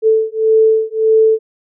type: beating tone pair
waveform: sine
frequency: 440 / 441.7 Hz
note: A4 / A4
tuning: 0 / +7 cents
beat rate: 1.7 Hz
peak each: -12 dBFS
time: 0.02-1.39 s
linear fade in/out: 50 ms
effects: none